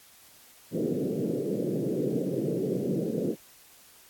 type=band-pass noise; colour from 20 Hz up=white; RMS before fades=-29 dBFS; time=0.71-3.36 s; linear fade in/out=50 ms; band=130 to 490 Hz; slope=48 dB/octave; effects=white hiss -55 dBFS RMS until 4.09 s + AAC 64 kbps